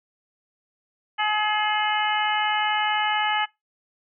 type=harmonic tone; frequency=424.2 Hz; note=G#4; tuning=37 cents sharp; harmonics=2 / 3 / 4 / 5 / 6 / 7; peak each=-24 / -29 / -28 / -29 / -35 / -29 dBFS; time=1.18-3.46 s; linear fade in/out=20 ms; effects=noise-tail reverb RT60 0.2 s tail -23 dB re dry